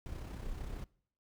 brown noise with amplitude modulation, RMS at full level -40 dBFS, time 0.06-0.84 s, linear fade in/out 0 ms, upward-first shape sine, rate 33 Hz, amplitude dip 45%, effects noise-tail reverb RT60 0.6 s tail -23 dB re dry

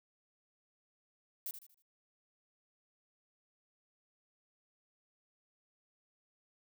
violet noise with echo, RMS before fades -40 dBFS, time 1.46-1.51 s, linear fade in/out 2 ms, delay 78 ms, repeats 4, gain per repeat -9 dB, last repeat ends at 1.822 s, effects none

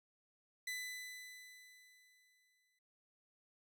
sawtooth tone with exponential decay, 2000 Hz, B6, 21 cents sharp, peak -36 dBFS, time 0.67-2.79 s, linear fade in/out 5 ms, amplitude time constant 460 ms, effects noise-tail reverb RT60 0.5 s tail -23 dB re dry

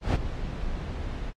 brown noise with ADSR envelope, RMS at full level -19 dBFS, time 0.01-1.33 s, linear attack 140 ms, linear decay 14 ms, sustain -13 dB, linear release 45 ms, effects low-pass 5000 Hz 12 dB/octave + AAC 48 kbps

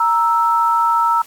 sine tone pair together, 932.3 / 1318.5 Hz, A#5 / E6, 0 / 0 cents, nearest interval tritone, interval 600 cents, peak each -15 dBFS, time 0-1.22 s, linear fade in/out 5 ms, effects white hiss -44 dBFS RMS until 1.26 s + AAC 64 kbps

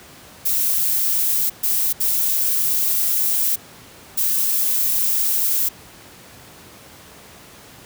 violet noise bursts at uneven times, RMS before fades -19 dBFS, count 4, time 0.45-1.5 / 1.63-1.93 / 2-3.56 / 4.17-5.69 s, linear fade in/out 10 ms, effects pink hiss -43 dBFS RMS until 7.85 s + high-pass 80 Hz 12 dB/octave

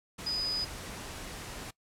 sine tone in noise, 4978 Hz, D#8, in tune, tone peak -29 dBFS, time 0.26-0.65 s, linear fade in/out 10 ms, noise pink, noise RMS -42 dBFS, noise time 0.18-1.71 s, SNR +10 dB, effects noise-tail reverb RT60 0.1 s tail -21 dB re dry + low-pass 11000 Hz 12 dB/octave

